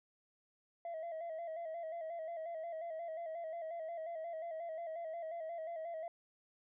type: tone with vibrato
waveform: sine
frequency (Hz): 659.3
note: E5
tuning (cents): 0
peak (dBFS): -38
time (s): 0.85-6.08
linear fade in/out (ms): 2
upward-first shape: square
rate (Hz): 5.6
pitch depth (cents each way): 57
effects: tanh soft clip ceiling -39 dBFS